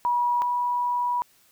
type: tone pair in turn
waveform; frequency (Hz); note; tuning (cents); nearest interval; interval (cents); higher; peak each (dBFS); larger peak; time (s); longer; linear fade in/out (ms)
sine; 967 / 974.3; B5 / B5; -37 / -24; unison; 13; second; -20 / -22; first; 0.05-0.42 / 0.42-1.22; second; 0
effects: white hiss -60 dBFS RMS until 1.51 s